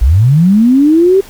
sine linear sweep, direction up, 51 to 396.7 Hz, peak -4 dBFS, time 0.01-1.21 s, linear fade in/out 10 ms, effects pink hiss -36 dBFS RMS until 1.29 s

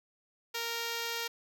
5% pulse tone, 464.5 Hz, A#4, 6 cents flat, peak -22 dBFS, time 0.54-1.28 s, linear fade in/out 10 ms, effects none

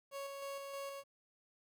30% pulse tone with tremolo, 554.4 Hz, C#5, in tune, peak -39 dBFS, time 0.11-1.04 s, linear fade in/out 50 ms, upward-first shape square, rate 3.2 Hz, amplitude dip 30%, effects 12-bit

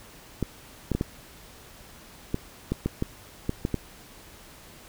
clicks, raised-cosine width 3 ms, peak -12 dBFS, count 11, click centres 0.427 / 0.917 / 0.95 / 1.011 / 2.344 / 2.72 / 2.86 / 3.024 / 3.494 / 3.651 / 3.743 s, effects pink hiss -49 dBFS RMS until 4.88 s

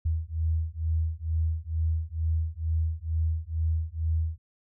sine beating tone pair, 79.5 / 81.7 Hz, D#2 / E2, +38 / -15 cents, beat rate 2.2 Hz, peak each -28 dBFS, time 0.05-4.38 s, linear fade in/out 10 ms, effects none

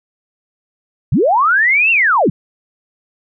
sine linear two-way sweep, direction up then down, 87.31 to 2776 to 113 Hz, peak -9 dBFS, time 1.12-2.3 s, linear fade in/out 5 ms, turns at 1.91 s, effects none

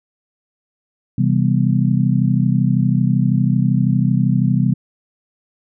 sine chord, C major seventh, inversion none, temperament just, 130.81 / 163.52 / 196.22 / 245.3 Hz, C3 / E3 / G3 / B3, 0 / -14 / +2 / -12 cents, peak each -16 / -19 / -18 / -21 dBFS, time 1.18-4.74 s, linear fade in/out 5 ms, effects none

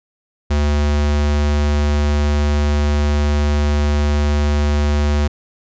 square tone, 73.42 Hz, D2, in tune, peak -14 dBFS, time 0.5-5.28 s, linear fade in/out 10 ms, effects resampled to 16000 Hz

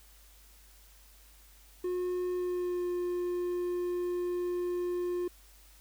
triangle tone with pitch glide, 360 to 354.6 Hz, F#4 to F4, -47 to +26 cents, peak -28 dBFS, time 1.84-5.28 s, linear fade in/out 5 ms, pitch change -27 cents, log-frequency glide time 2.34-2.87 s, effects added 50 Hz sine -57 dBFS peak until 5.8 s + white hiss -60 dBFS RMS until 5.8 s

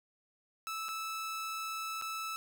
sawtooth tone with dropouts, 1311 Hz, E6, 10 cents flat, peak -33 dBFS, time 0.67-2.36 s, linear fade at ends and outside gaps 0 ms, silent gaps 0.884-0.889 / 2.014-2.022 s, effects none

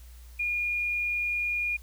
sine tone, 2430 Hz, D#7, 42 cents flat, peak -26 dBFS, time 0.39-1.77 s, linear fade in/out 10 ms, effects added 60 Hz sine -45 dBFS peak until 1.82 s + white hiss -58 dBFS RMS until 1.82 s

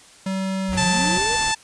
square tone with pitch glide, 191.1 to 181.63 Hz, G3 to F#3, -44 to -32 cents, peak -23 dBFS, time 0.26-1.18 s, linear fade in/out 5 ms, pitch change -88 cents, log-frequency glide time 0.68-0.82 s
sine linear sweep, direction up, 38.89 to 500 Hz, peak -27 dBFS, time 0.68-1.37 s, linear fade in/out 20 ms
pink noise, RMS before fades -33 dBFS, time 0.71-1.53 s, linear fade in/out 20 ms
harmonic tone, 880 Hz, A5, in tune, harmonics 1 / 2 / 3 / 4 / 5 / 6 / 7 / 8 / 9 / 10, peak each -23 / -26 / -28 / -29 / -30 / -31 / -31 / -32 / -33 / -33 dBFS, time 0.77-1.55 s, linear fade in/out 10 ms
effects white hiss -48 dBFS RMS until 1.63 s + resampled to 22050 Hz

